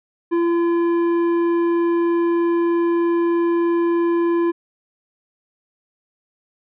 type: tone with tanh clipping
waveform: sine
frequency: 340.4 Hz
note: F4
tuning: 44 cents flat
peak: -17 dBFS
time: 0.31-4.52 s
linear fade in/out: 20 ms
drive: 10 dB
effects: none